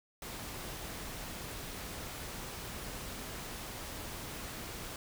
pink noise, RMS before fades -43 dBFS, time 0.22-4.96 s, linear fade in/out 2 ms, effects none

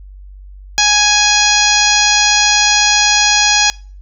harmonic tone with a mistuned harmonic, 832 Hz, G#5, 3 cents sharp, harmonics 1 / 2 / 3 / 4 / 5 / 6 / 7 / 8, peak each -17 / -17 / -17 / -17 / -17 / -17 / -17 / -17 dBFS, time 0.78-3.7 s, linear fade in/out 0 ms, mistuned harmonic 7, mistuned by -15 cents, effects noise-tail reverb RT60 0.4 s tail -24 dB re dry + added 48 Hz sine -32 dBFS peak until 4.01 s

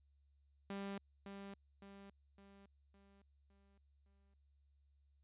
sawtooth tone with echo, 198 Hz, G3, 18 cents sharp, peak -39 dBFS, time 0.7-0.98 s, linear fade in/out 2 ms, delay 560 ms, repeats 6, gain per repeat -6 dB, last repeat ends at 4.34 s, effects added 70 Hz sine -70 dBFS peak until 5.23 s + resampled to 8000 Hz

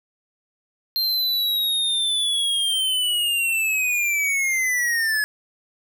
square linear sweep, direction down, 4186 to 1693 Hz, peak -20 dBFS, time 0.96-5.24 s, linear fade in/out 0 ms, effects none

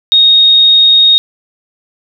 sine tone, 3729 Hz, A#7, in tune, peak -3 dBFS, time 0.12-1.18 s, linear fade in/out 0 ms, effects none

